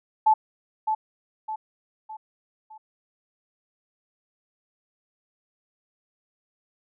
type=tone with echo; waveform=sine; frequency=869 Hz; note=A5; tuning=22 cents flat; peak=-14 dBFS; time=0.26-0.34 s; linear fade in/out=10 ms; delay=610 ms; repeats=4; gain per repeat=-7 dB; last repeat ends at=2.78 s; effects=none